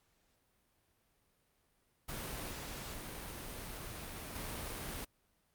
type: noise with level steps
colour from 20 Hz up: pink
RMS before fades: -42 / -45 / -42 dBFS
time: 2.08-5.05 s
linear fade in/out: 10 ms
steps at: 2.51 / 4.35 s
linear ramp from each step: 5 ms
effects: pink hiss -75 dBFS RMS until 5.54 s + Opus 48 kbps